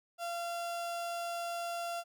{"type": "tone", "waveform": "35% pulse", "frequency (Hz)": 687, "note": "F5", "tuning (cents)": -29, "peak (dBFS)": -34, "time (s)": [0.18, 2.04], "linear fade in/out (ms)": 50, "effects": []}